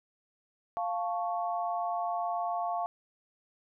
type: chord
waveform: sine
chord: F augmented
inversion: none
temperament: equal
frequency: 698.5 / 880 / 1108.7 Hz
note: F5 / A5 / C#6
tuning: 0 / 0 / 0 cents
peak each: -31 / -37 / -37 dBFS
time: 0.77-2.86 s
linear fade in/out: 0 ms
effects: none